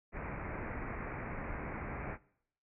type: low-pass noise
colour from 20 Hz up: pink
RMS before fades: -41 dBFS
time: 0.12-2.18 s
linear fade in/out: 50 ms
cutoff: 2400 Hz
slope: 96 dB/octave
effects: noise-tail reverb RT60 0.7 s tail -22 dB re dry